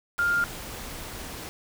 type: tone in noise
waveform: sine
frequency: 1404 Hz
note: F6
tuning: 9 cents sharp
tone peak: -21 dBFS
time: 0.19-0.44 s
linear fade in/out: 0 ms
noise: pink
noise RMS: -38 dBFS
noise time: 0.18-1.49 s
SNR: +14 dB
effects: none